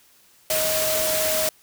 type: tone in noise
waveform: sine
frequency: 628 Hz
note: D#5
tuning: 16 cents sharp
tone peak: -24 dBFS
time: 0.5-1.49 s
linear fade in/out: 2 ms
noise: white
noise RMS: -24 dBFS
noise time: 0.5-1.49 s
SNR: -3 dB
effects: white hiss -56 dBFS RMS until 1.62 s